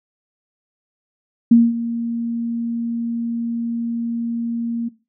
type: tone with ADSR envelope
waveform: sine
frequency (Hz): 233.1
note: A#3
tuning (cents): 0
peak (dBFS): -5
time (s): 1.51-4.89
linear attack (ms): 7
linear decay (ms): 210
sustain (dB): -15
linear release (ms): 13
effects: noise-tail reverb RT60 0.3 s tail -18 dB re dry